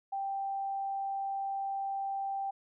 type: tone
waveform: sine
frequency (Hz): 785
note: G5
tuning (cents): +2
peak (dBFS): -32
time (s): 0.12-2.51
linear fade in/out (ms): 10
effects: none